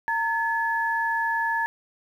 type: tone pair together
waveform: sine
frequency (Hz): 916.9 / 1715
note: A#5 / A6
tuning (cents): -29 / -45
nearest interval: major seventh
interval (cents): 1084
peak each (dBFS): -25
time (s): 0.08-1.66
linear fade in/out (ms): 0
effects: 9-bit